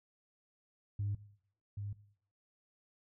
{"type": "tone with echo", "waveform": "sine", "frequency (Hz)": 101.7, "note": "G#2", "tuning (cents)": -36, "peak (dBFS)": -32, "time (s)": [0.99, 1.15], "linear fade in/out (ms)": 5, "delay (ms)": 780, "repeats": 1, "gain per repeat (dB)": -6, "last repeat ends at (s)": 1.93, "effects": ["noise-tail reverb RT60 0.6 s tail -18 dB re dry", "tanh soft clip ceiling -29 dBFS"]}